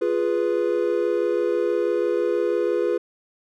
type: chord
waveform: triangle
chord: F diminished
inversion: none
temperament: equal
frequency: 349.2 / 415.3 / 493.9 Hz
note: F4 / Ab4 / Cb5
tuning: 0 / 0 / 0 cents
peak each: -22 dBFS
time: 0.01-2.98 s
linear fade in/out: 10 ms
effects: none